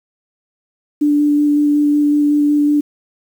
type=tone with vibrato; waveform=sine; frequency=293.6 Hz; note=D4; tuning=in tune; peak=-10 dBFS; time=1.01-2.81 s; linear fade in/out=10 ms; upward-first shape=square; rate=5.4 Hz; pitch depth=8 cents each way; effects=7-bit